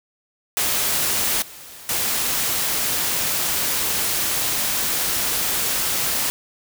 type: noise with level steps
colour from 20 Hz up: white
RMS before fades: -21 / -40 / -22 dBFS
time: 0.57-6.3 s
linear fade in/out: 0 ms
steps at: 1.42 / 1.89 s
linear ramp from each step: 2 ms
effects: none